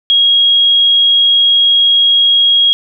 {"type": "tone", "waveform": "sine", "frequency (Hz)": 3287, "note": "G#7", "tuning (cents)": -19, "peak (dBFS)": -6, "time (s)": [0.1, 2.73], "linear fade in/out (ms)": 0, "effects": []}